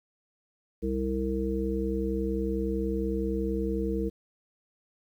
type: harmonic tone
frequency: 65.41 Hz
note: C2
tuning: in tune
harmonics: 1 / 3 / 5 / 7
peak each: -32 / -32 / -32 / -32 dBFS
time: 0.82-4.1 s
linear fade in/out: 20 ms
effects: 10-bit